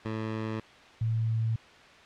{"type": "tone pair in turn", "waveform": ["15% pulse", "sine"], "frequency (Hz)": [110, 112.38], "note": ["A2", "A2"], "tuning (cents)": [0, 37], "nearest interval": "unison", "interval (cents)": 37, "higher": "second", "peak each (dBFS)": -25, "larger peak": "neither", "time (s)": [[0.05, 0.6], [1.01, 1.56]], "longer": "neither", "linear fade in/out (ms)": 5, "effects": ["white hiss -52 dBFS RMS until 2.05 s", "low-pass 3000 Hz 12 dB/octave"]}